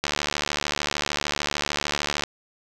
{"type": "click train", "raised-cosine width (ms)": 0.2, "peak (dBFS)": -6, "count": 162, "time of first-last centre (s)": [0.04, 2.236], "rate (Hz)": 73.3, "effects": []}